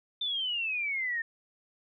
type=exponential sweep; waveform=sine; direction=down; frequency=3590 to 1807 Hz; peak=-29 dBFS; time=0.21-1.22 s; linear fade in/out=5 ms; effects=none